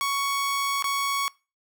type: tone with dropouts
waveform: sawtooth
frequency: 1114 Hz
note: C#6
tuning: 8 cents sharp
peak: -20 dBFS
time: 0.01-1.28 s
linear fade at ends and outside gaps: 0 ms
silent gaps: 0.824-0.842 s
effects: noise-tail reverb RT60 0.3 s tail -23 dB re dry